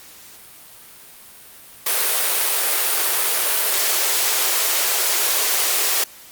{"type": "high-pass noise", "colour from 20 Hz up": "white", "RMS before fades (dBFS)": -19, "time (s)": [1.86, 6.04], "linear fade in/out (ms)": 5, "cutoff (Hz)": 350, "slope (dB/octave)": 48, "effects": ["white hiss -43 dBFS RMS until 6.31 s", "Opus 48 kbps"]}